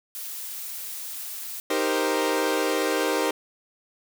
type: noise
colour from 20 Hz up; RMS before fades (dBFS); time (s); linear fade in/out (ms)
blue; -35; 0.15-1.6; 0
type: chord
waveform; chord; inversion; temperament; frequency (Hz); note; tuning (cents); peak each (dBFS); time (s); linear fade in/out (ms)
sawtooth; C minor seventh; first; equal; 311.1 / 392 / 466.2 / 523.3; Eb4 / G4 / Bb4 / C5; 0 / 0 / 0 / 0; -24; 1.7-3.31; 5
effects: none